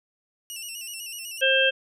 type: tone with vibrato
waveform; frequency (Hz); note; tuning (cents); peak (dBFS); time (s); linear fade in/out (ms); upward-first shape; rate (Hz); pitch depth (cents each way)
15% pulse; 2797; F7; +2; -27; 0.5-1.41; 0; square; 8; 62
type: harmonic tone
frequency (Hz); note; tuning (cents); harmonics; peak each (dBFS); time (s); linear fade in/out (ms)
532; C5; +29; 1 / 3 / 5 / 6; -23 / -23 / -23 / -23; 1.41-1.71; 20
effects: none